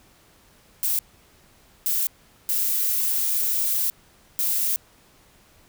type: noise bursts at uneven times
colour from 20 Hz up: violet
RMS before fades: -23 dBFS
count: 4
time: 0.83-0.99 / 1.86-2.07 / 2.49-3.9 / 4.39-4.76 s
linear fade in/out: 0 ms
effects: pink hiss -56 dBFS RMS until 5.68 s